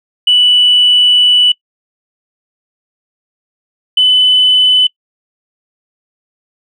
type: tone pair in turn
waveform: sine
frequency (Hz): 2964 / 3009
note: F#7 / F#7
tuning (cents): +2 / +28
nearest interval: unison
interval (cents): 26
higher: second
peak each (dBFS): -4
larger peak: neither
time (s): 0.27-1.52 / 3.97-4.87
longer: first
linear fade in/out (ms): 5
effects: noise-tail reverb RT60 0.1 s tail -24 dB re dry + tanh soft clip ceiling 0 dBFS